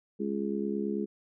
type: harmonic tone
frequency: 69.3 Hz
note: C#2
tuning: in tune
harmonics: 3 / 4 / 5 / 6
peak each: -32 / -38 / -35 / -35 dBFS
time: 0.19-1.06 s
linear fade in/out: 20 ms
effects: none